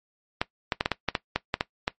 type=clicks; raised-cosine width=0.3 ms; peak=-7 dBFS; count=11; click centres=0.415 / 0.722 / 0.809 / 0.859 / 0.917 / 1.087 / 1.152 / 1.36 / 1.541 / 1.609 / 1.879 s; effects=noise-tail reverb RT60 0.1 s tail -19 dB re dry + MP3 32 kbps